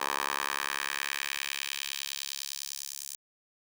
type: tone with high-pass filter sweep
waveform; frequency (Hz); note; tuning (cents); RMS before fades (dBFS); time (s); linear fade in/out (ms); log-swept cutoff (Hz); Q
10% pulse; 69.9; C#2; +15; -35; 0-3.16; 10; 900 to 7000; 1.4
effects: none